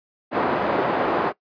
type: band-pass noise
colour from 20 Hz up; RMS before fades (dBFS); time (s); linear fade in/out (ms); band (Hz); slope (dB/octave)
pink; -22; 0.31-1.33; 50; 350 to 1100; 12
effects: noise-tail reverb RT60 0.1 s tail -19 dB re dry + resampled to 11025 Hz